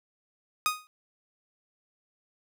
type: tone with exponential decay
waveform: sawtooth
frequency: 1244.5 Hz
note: D#6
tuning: in tune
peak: -17 dBFS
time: 0.66-0.87 s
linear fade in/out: 0 ms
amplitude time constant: 45 ms
effects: none